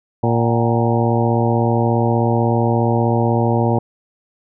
harmonic tone with a mistuned harmonic, 116.54 Hz, A#2, in tune, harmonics 1 / 2 / 3 / 4 / 5 / 6 / 7 / 8, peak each -17 / -20 / -22 / -23 / -24 / -25 / -25 / -26 dBFS, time 0.23-3.79 s, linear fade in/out 5 ms, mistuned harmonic 6, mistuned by +99 cents, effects none

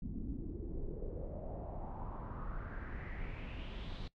brown noise with low-pass filter sweep, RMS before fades -42 dBFS, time 0.02-4.08 s, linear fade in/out 5 ms, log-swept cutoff 230 to 4000 Hz, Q 4.2, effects noise-tail reverb RT60 0.1 s tail -20 dB re dry + MP3 96 kbps

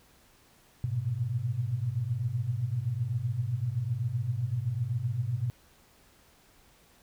sine tone cluster, 103.8 / 117.1 / 124.9 Hz, G#2 / A#2 / B2, 0 / +8 / +20 cents, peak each -34 / -35 / -30 dBFS, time 0.84-5.5 s, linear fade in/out 0 ms, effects pink hiss -61 dBFS RMS until 7.02 s

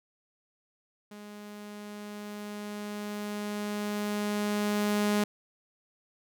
sawtooth tone with level ramp, 207.6 Hz, G#3, in tune, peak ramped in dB -40 to -20 dBFS, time 1.11-5.24 s, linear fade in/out 5 ms, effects none

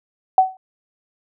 sine tone with exponential decay, 754 Hz, F#5, 32 cents sharp, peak -5 dBFS, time 0.38-0.57 s, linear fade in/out 2 ms, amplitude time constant 40 ms, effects none

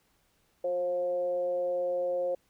sine tone with frequency modulation, 533 Hz, C5, 32 cents sharp, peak -27 dBFS, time 0.64-2.35 s, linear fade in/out 5 ms, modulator 175 Hz, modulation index 0.43, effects pink hiss -70 dBFS RMS until 2.49 s

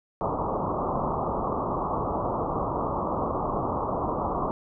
white low-pass noise, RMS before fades -28 dBFS, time 0.21-4.51 s, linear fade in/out 0 ms, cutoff 1200 Hz, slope 96 dB/octave, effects none

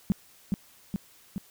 sine tone with echo, 196 Hz, G3, in tune, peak -19 dBFS, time 0.1-0.12 s, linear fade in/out 0 ms, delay 420 ms, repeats 3, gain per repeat -3 dB, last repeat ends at 1.38 s, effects white hiss -57 dBFS RMS until 1.5 s

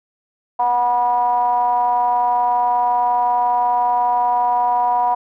triangle ring-modulated tone, 119.9 Hz, A#2, 49 cents sharp, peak -9 dBFS, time 0.59-5.15 s, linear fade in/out 10 ms, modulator 852 Hz, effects none

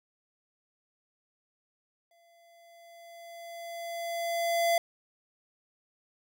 square tone with exponential growth, 680 Hz, F5, 46 cents flat, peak -23 dBFS, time 2.11-4.78 s, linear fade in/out 2 ms, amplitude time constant 580 ms, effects none

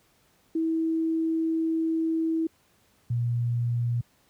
sine tone pair in turn, 324.2 / 119.28 Hz, E4 / A#2, -29 / +40 cents, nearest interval octave + perfect fourth, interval 1731 cents, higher first, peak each -23 dBFS, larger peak neither, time 0.55-2.47 / 3.1-4.01 s, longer first, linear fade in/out 5 ms, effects pink hiss -64 dBFS RMS until 4.29 s + high-pass 60 Hz 12 dB/octave

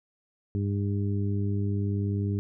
harmonic tone, 100.6 Hz, G2, 45 cents sharp, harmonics 1 / 2 / 3 / 4, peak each -26 / -32 / -36 / -38 dBFS, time 0.55-2.39 s, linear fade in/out 0 ms, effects none

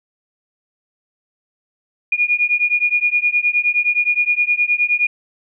sine beating tone pair, 2434 / 2443.6 Hz, D#7 / D#7, -39 / -32 cents, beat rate 9.6 Hz, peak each -17 dBFS, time 2.12-5.07 s, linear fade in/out 5 ms, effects none

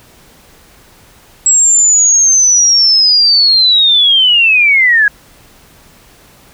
sine linear sweep, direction down, 7720 to 1633 Hz, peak -5 dBFS, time 1.46-5.08 s, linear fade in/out 2 ms, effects pink hiss -43 dBFS RMS until 6.53 s

